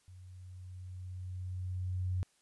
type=tone with level ramp; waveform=sine; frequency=91.7 Hz; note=F#2; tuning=15 cents flat; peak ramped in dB=-50 to -30 dBFS; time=0.08-2.23 s; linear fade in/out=0 ms; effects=white hiss -71 dBFS RMS until 2.41 s + resampled to 24000 Hz